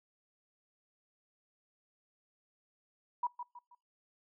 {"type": "tone with echo", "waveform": "sine", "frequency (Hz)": 969, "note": "B5", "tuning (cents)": -33, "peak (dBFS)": -29, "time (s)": [3.23, 3.27], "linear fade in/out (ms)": 5, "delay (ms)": 160, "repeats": 3, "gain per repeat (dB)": -9, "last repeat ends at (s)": 3.75, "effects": ["noise-tail reverb RT60 0.3 s tail -26 dB re dry"]}